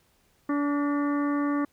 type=harmonic tone with a mistuned harmonic; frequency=288.2 Hz; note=D4; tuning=33 cents flat; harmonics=1 / 2 / 3 / 4 / 5 / 6 / 7; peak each=-24 / -36 / -41 / -33 / -42 / -41 / -47 dBFS; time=0.49-1.65 s; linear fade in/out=5 ms; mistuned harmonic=6; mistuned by=+63 cents; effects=pink hiss -66 dBFS RMS until 1.72 s